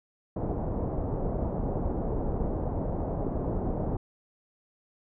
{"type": "low-pass noise", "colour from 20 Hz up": "pink", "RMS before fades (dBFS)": -30, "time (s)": [0.36, 3.97], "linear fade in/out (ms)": 5, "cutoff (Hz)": 760, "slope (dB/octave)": 24, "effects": []}